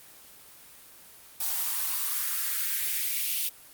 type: noise with high-pass filter sweep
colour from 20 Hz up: blue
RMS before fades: -29 dBFS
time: 1.4-3.49 s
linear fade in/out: 5 ms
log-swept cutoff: 730 to 2800 Hz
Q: 2.4
effects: white hiss -51 dBFS RMS until 3.73 s + Opus 24 kbps